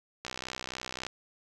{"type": "click train", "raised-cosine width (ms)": 0.2, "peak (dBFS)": -19, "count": 53, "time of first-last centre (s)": [0.25, 1.066], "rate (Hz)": 63.7, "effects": []}